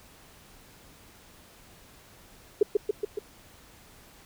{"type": "tone with echo", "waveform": "sine", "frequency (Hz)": 415.3, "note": "G#4", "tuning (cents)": 0, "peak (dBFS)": -15, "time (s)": [2.61, 2.63], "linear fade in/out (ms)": 5, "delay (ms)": 140, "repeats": 4, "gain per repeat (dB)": -3, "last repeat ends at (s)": 3.19, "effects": ["pink hiss -54 dBFS RMS until 4.25 s"]}